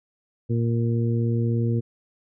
harmonic tone, 116.54 Hz, A#2, in tune, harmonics 1 / 2 / 3 / 4, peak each -21 / -27 / -31 / -33 dBFS, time 0.49-1.81 s, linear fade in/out 20 ms, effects none

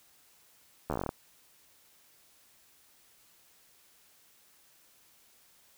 slowing click train, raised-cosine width 1 ms, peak -18 dBFS, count 11, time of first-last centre 0.9-1.091 s, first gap 12 ms, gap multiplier 1.1, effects white hiss -63 dBFS RMS until 5.77 s

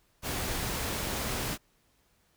pink noise, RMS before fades -33 dBFS, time 0.22-1.58 s, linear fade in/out 50 ms, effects pink hiss -69 dBFS RMS until 2.36 s

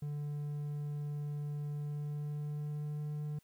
triangle tone with pitch glide, 146.83 to 149.31 Hz, D3 to D3, 0 to +29 cents, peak -34 dBFS, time 0.02-3.39 s, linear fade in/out 5 ms, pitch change +29 cents, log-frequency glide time 1.73-3.07 s, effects white hiss -72 dBFS RMS until 3.43 s

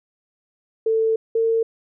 sine tone pair in turn, 445.6 / 452.9 Hz, A4 / A#4, +22 / -50 cents, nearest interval unison, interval 28 cents, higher second, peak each -16 dBFS, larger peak neither, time 0.86-1.16 / 1.35-1.63 s, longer first, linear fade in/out 5 ms, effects none

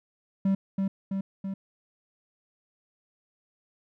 triangle tone with echo, 194.1 Hz, G3, 17 cents flat, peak -19 dBFS, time 0.45-0.55 s, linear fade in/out 5 ms, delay 330 ms, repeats 3, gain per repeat -3 dB, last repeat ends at 1.54 s, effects none

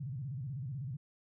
sine tone with vibrato, 132.1 Hz, C3, 17 cents sharp, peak -37 dBFS, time 0-0.97 s, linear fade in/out 10 ms, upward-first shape square, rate 16 Hz, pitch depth 180 cents each way, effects none

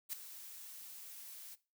blue noise with ADSR envelope, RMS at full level -38 dBFS, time 0.09-1.56 s, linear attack 38 ms, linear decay 8 ms, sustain -13 dB, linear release 25 ms, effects noise-tail reverb RT60 0.3 s tail -18 dB re dry

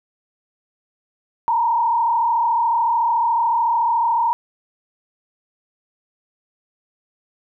sine tone with frequency modulation, 932.3 Hz, A#5, in tune, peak -15 dBFS, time 1.48-4.33 s, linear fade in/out 0 ms, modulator 33.8 Hz, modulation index 1.1, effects none

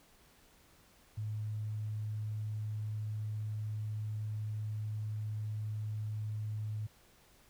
sine tone, 107.1 Hz, A2, 46 cents flat, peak -35 dBFS, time 1.17-6.87 s, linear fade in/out 10 ms, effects pink hiss -64 dBFS RMS until 7.49 s

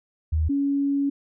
sine tone pair in turn, 78.7 / 280.3 Hz, D#2 / C#4, +20 / +19 cents, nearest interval octave + minor seventh, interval 2199 cents, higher second, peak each -19 / -20 dBFS, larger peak first, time 0.32-0.49 / 0.49-1.1 s, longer second, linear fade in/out 10 ms, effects none

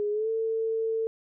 sine tone with pitch glide, 415.3 to 447.7 Hz, G#4 to A4, 0 to +30 cents, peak -25 dBFS, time 0-1.07 s, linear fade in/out 0 ms, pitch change +130 cents, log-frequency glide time 0.11-0.29 s, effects none

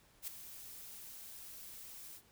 blue noise with ADSR envelope, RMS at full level -40 dBFS, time 0.22-2.22 s, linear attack 55 ms, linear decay 7 ms, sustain -11 dB, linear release 70 ms, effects pink hiss -67 dBFS RMS until 2.31 s

